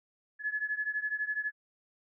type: beating tone pair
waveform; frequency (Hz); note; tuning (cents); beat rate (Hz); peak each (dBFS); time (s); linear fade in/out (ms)
sine; 1703 / 1715; G#6 / A6; +43 / -45; 12; -33 / -35; 0.39-1.52; 50
effects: none